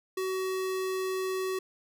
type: tone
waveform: square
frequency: 376.4 Hz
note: F#4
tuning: 30 cents sharp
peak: -30 dBFS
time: 0.17-1.59 s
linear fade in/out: 5 ms
effects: none